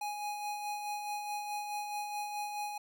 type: tone with tremolo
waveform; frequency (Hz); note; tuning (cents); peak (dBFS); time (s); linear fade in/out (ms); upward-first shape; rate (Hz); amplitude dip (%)
square; 830.6; G#5; 0; -35; 0.01-2.78; 5; sine; 4.7; 40
effects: none